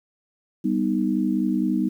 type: chord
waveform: sine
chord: G augmented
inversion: none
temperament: equal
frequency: 196 / 246.9 / 311.1 Hz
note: G3 / B3 / D#4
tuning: 0 / 0 / 0 cents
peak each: -24 dBFS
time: 0.64-1.89 s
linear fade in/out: 10 ms
effects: 9-bit